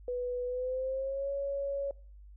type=tone with pitch glide; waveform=sine; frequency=493.9 to 557.6 Hz; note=B4 to C#5; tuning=0 to +10 cents; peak=-31 dBFS; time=0.08-1.91 s; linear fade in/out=2 ms; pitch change=+210 cents; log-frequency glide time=0.46-1.3 s; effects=noise-tail reverb RT60 0.5 s tail -23 dB re dry + added 50 Hz sine -49 dBFS peak until 2.36 s